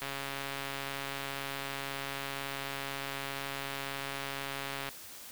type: click train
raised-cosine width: 0.3 ms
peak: -21 dBFS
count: 673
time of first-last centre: 0.02-4.89 s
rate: 138 Hz
effects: white hiss -48 dBFS RMS until 5.31 s